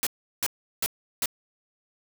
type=noise bursts; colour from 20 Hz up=white; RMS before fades=-26 dBFS; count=4; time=0.03-1.258 s; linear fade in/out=0 ms; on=37 ms; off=360 ms; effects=none